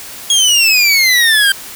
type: exponential sweep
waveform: 25% pulse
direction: down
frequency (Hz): 3322 to 1568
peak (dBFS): -4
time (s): 0.3-1.52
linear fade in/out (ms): 2
effects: white hiss -30 dBFS RMS until 1.75 s